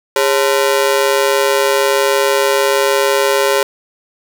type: ring-modulated tone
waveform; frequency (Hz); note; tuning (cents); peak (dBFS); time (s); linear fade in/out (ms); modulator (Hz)
sawtooth; 478.7; A#4; +46; -4; 0.16-3.63; 2; 70.6
effects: none